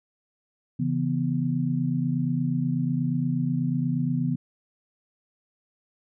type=tone cluster; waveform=sine; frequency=137.1 / 165.4 / 246.6 Hz; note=C#3 / E3 / B3; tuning=-19 / +6 / -2 cents; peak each=-27 dBFS; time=0.79-4.36 s; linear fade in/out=10 ms; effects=none